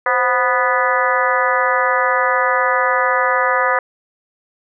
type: harmonic tone with a mistuned harmonic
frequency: 246.9 Hz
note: B3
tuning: in tune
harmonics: 2 / 3 / 4 / 5 / 6 / 7 / 8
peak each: -20 / -23 / -20 / -19 / -23 / -21 / -23 dBFS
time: 0.06-3.79 s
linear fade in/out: 2 ms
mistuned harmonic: 2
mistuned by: +91 cents
effects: none